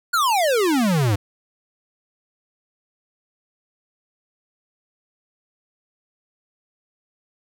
square exponential sweep, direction down, 1480 to 95 Hz, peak -17 dBFS, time 0.13-1.16 s, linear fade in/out 10 ms, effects none

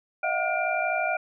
sine tone cluster, 629 / 693 / 745 / 1430 / 2368 Hz, D#5 / F5 / F#5 / F6 / D7, +19 / -14 / +12 / +41 / +14 cents, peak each -30 dBFS, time 0.23-1.17 s, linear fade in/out 5 ms, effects none

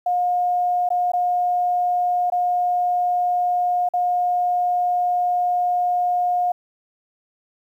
sine tone with dropouts, 715 Hz, F5, 41 cents sharp, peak -17 dBFS, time 0.06-6.52 s, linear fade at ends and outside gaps 5 ms, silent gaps 0.89-0.903 / 1.119-1.134 / 2.301-2.321 / 3.889-3.936 s, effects 9-bit

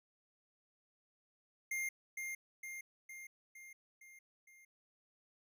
square tone with echo, 2114 Hz, C7, 17 cents sharp, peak -37 dBFS, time 1.71-1.89 s, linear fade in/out 5 ms, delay 460 ms, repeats 6, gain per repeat -4 dB, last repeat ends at 4.65 s, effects none

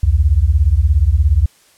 sine beating tone pair, 65.41 / 82.41 Hz, C2 / E2, 0 / 0 cents, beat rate 17 Hz, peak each -12 / -12 dBFS, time 0.03-1.46 s, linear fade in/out 5 ms, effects white hiss -51 dBFS RMS until 1.77 s + low-pass 11000 Hz 12 dB/octave

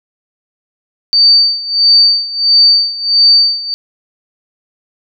sine tone with tremolo, 4599 Hz, D8, 37 cents flat, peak -3 dBFS, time 1.13-3.74 s, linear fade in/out 0 ms, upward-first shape sine, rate 1.5 Hz, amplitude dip 85%, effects none

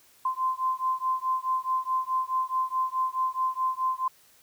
sine beating tone pair, 1035 / 1039.7 Hz, C6 / C6, -19 / -11 cents, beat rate 4.7 Hz, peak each -28 dBFS, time 0.25-4.08 s, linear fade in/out 5 ms, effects white hiss -59 dBFS RMS until 4.42 s

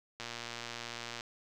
click train, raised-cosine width 0.2 ms, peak -23 dBFS, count 120, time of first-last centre 0.2-1.208 s, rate 118 Hz, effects none

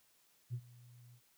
sine tone with ADSR envelope, 121.3 Hz, B2, 31 cents flat, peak -34 dBFS, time 0.5-1.21 s, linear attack 38 ms, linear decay 65 ms, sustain -22 dB, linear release 72 ms, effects tanh soft clip ceiling -33 dBFS + white hiss -71 dBFS RMS until 1.37 s

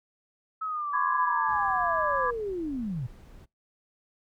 sine linear sweep, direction down, 1299 to 112 Hz, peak -29 dBFS, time 0.61-3.07 s, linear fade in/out 10 ms
sine chord, G# diminished, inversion first, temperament equal with one note detuned, 1005.6 / 1174.7 / 1661.2 Hz, B5 / D6 / G#6, +31 / 0 / 0 cents, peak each -29 / -28 / -31 dBFS, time 0.93-2.31 s, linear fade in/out 10 ms
brown noise, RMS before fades -48 dBFS, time 1.47-3.46 s, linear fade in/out 20 ms
effects noise-tail reverb RT60 0.2 s tail -24 dB re dry

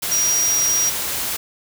sine tone in noise, 5730 Hz, F8, 44 cents sharp, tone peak -16 dBFS, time 0.11-0.9 s, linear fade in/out 10 ms, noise white, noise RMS -24 dBFS, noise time 0.02-1.37 s, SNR +5 dB, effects none

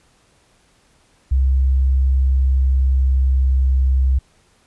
sine tone with pitch glide, 66 to 65.58 Hz, C2 to C2, +16 to +5 cents, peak -12 dBFS, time 1.31-4.19 s, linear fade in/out 10 ms, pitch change -11 cents, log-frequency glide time 2.22-3.66 s, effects pink hiss -57 dBFS RMS until 4.66 s + resampled to 24000 Hz

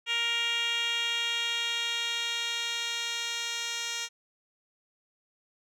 10% pulse tone with band-pass filter sweep, 467.6 Hz, A#4, 5 cents sharp, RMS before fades -31 dBFS, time 0.06-4.09 s, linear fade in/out 50 ms, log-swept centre 3000 to 4700 Hz, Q 3, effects none

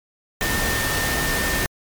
sine tone in noise, 1811 Hz, A6, 49 cents sharp, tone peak -25 dBFS, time 0.41-1.66 s, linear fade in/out 0 ms, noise pink, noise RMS -23 dBFS, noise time 0.41-1.66 s, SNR -5 dB, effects MP3 96 kbps

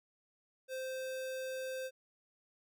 square tone, 521 Hz, C5, 7 cents flat, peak -39 dBFS, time 0.68-1.91 s, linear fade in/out 50 ms, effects none

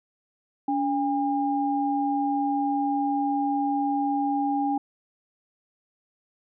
sine tone pair together, 284.4 / 808 Hz, C#4 / G#5, +45 / -48 cents, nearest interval octave + tritone, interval 1807 cents, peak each -25 dBFS, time 0.68-4.78 s, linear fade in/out 5 ms, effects none

